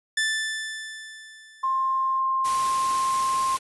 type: tone with exponential decay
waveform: sawtooth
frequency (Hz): 1760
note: A6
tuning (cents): 0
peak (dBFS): -17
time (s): 0.17-2.2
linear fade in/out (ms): 5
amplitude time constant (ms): 440
type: tone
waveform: sine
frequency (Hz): 1058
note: C6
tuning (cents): +19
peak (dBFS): -21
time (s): 1.63-3.57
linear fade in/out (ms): 10
type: noise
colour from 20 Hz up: white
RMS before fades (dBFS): -33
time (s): 2.44-3.59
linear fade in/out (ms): 20
effects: resampled to 24000 Hz